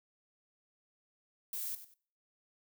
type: noise with echo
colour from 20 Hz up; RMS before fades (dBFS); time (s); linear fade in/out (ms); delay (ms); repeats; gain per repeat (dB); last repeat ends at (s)
violet; -39; 1.53-1.75; 2; 95; 2; -12; 1.94
effects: noise-tail reverb RT60 0.5 s tail -23 dB re dry